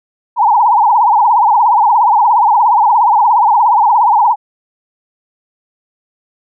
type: tone with vibrato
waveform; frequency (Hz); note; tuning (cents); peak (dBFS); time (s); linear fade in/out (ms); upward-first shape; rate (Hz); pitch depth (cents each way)
sine; 896; A5; +31; -6; 0.36-4.36; 50; triangle; 17; 210
effects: none